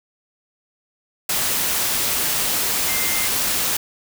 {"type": "tone in noise", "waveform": "sine", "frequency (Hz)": 2093, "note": "C7", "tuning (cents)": 0, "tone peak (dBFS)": -28, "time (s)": [2.88, 3.27], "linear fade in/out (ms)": 5, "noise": "white", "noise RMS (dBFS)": -21, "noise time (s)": [1.29, 3.77], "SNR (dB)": -10, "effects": []}